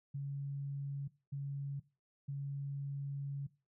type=tone bursts at uneven times; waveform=sine; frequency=140 Hz; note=C#3; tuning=18 cents sharp; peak=-37 dBFS; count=3; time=0.14-1.08 / 1.32-1.8 / 2.28-3.47 s; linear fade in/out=10 ms; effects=noise-tail reverb RT60 0.3 s tail -19 dB re dry